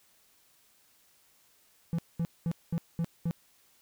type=tone bursts; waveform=triangle; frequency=167.2 Hz; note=E3; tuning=25 cents sharp; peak=-25 dBFS; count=6; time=1.93-3.31 s; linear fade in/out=0 ms; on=55 ms; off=210 ms; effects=white hiss -65 dBFS RMS until 3.81 s